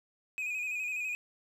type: tone with vibrato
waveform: triangle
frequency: 2489 Hz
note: D#7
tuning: in tune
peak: -31 dBFS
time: 0.38-1.15 s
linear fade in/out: 0 ms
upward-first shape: square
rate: 12 Hz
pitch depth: 36 cents each way
effects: 11-bit